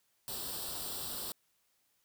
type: noise with comb filter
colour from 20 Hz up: white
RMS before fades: -40 dBFS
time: 0.28-1.32 s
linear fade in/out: 0 ms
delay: 0.23 ms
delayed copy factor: +0.75
effects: white hiss -75 dBFS RMS until 2.04 s